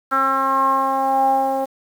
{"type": "tone with low-pass filter sweep", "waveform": "10% pulse", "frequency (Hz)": 268.6, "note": "C4", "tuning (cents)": 46, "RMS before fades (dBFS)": -18, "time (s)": [0.11, 1.66], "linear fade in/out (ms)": 20, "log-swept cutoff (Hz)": [1400, 670], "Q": 7, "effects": ["7-bit"]}